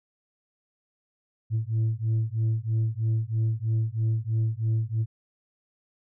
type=beating tone pair; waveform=sine; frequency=110 / 113.1 Hz; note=A2 / A2; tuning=0 / +48 cents; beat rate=3.1 Hz; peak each=-24 dBFS; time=1.5-5.06 s; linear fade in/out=50 ms; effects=tanh soft clip ceiling -20 dBFS